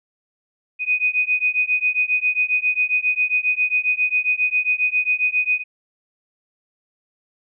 sine beating tone pair, 2489 / 2496.4 Hz, D#7 / D#7, 0 / +5 cents, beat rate 7.4 Hz, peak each -20 dBFS, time 0.79-5.64 s, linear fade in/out 50 ms, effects none

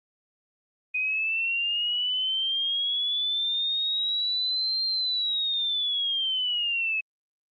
sine linear two-way sweep, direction up then down, 2489 to 4186 to 2567 Hz, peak -24 dBFS, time 0.94-7.01 s, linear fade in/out 10 ms, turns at 4.85 s, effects Opus 24 kbps

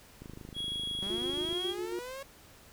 click train, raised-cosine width 3 ms, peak -32 dBFS, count 35, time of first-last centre 0.22-1.528 s, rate 26 Hz
triangle tone with pitch glide, 3322 to 3288 Hz, G#7 to G#7, 0 to -18 cents, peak -32 dBFS, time 0.54-1.75 s, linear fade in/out 50 ms, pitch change -18 cents, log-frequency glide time 0.97-1.64 s
sawtooth linear sweep, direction up, 185 to 554.4 Hz, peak -36 dBFS, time 1.02-2.23 s, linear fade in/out 5 ms
sine tone with tremolo, 356.9 Hz, F4, 38 cents sharp, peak -33 dBFS, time 1.1-1.99 s, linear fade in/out 0 ms, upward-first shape square, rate 7.3 Hz, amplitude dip 45%
effects pink hiss -56 dBFS RMS until 2.72 s

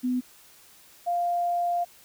sine tone pair in turn, 250.8 / 698.4 Hz, B3 / F5, +27 / 0 cents, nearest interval octave + tritone, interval 1773 cents, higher second, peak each -23 dBFS, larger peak neither, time 0.03-0.21 / 1.06-1.85 s, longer second, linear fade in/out 20 ms, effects white hiss -54 dBFS RMS until 2.04 s

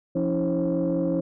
sine tone cluster, 172.8 / 279.8 / 325 / 535 Hz, F3 / C#4 / E4 / C5, -18 / +16 / -24 / +38 cents, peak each -26 dBFS, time 0.15-1.21 s, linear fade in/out 10 ms, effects tanh soft clip ceiling -16 dBFS

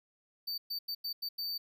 square tone bursts at uneven times, 4587 Hz, D8, 42 cents flat, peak -35 dBFS, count 6, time 0.47-0.58 / 0.7-0.79 / 0.88-0.95 / 1.04-1.13 / 1.22-1.29 / 1.38-1.58 s, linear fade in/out 10 ms, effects none

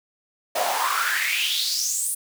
pink noise with high-pass filter sweep, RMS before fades -24 dBFS, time 0.55-2.15 s, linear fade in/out 10 ms, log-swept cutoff 590 to 10000 Hz, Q 5.6, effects none

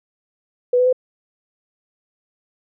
sine tone with pitch steps, 493.4 / 501.2 / 509 Hz, B4 / B4 / C5, -2 / +25 / -48 cents, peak -12 dBFS, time 0.73-0.928 s, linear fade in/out 5 ms, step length 66 ms, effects none

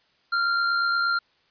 square tone with amplitude modulation, 1388 Hz, F6, 11 cents flat, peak -20 dBFS, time 0.32-1.19 s, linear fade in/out 10 ms, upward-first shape sine, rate 68.5 Hz, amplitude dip 35%, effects white hiss -64 dBFS RMS until 1.5 s + resampled to 11025 Hz

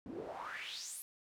pink noise with band-pass filter sweep, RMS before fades -45 dBFS, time 0.06-1.02 s, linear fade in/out 0 ms, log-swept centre 230 to 12000 Hz, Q 5, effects none

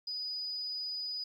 sine tone, 4959 Hz, D#8, 7 cents flat, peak -35 dBFS, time 0.07-1.24 s, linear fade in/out 5 ms, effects 11-bit

